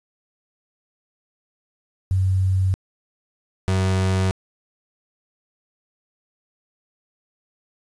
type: tone pair in turn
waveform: sine / 35% pulse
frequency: 94.3 / 94.3 Hz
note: F#2 / F#2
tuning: +33 / +33 cents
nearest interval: unison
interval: 0 cents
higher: neither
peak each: -16 / -16 dBFS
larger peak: neither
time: 2.11-2.74 / 3.68-4.31 s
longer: neither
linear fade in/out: 0 ms
effects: resampled to 22050 Hz + 8-bit